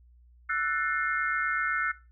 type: chord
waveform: sine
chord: F# half-diminished seventh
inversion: third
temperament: just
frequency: 1332 / 1480 / 1776 / 2131 Hz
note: E6 / F#6 / A6 / C7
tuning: +18 / 0 / +16 / +31 cents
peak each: -31 / -30 / -34 / -33 dBFS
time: 0.49-1.92 s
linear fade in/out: 10 ms
effects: noise-tail reverb RT60 0.3 s tail -18 dB re dry + added 60 Hz sine -54 dBFS peak until 2.11 s